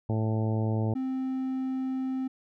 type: harmonic tone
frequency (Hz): 110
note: A2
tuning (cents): 0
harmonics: 1 / 2 / 3 / 4 / 5 / 6 / 7 / 8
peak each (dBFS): -26 / -32 / -36 / -38 / -40 / -42 / -43 / -44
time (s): 0.09-0.94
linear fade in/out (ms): 5
type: tone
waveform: triangle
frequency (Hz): 261.6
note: C4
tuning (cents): 0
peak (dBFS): -26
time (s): 0.95-2.28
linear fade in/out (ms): 10
effects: none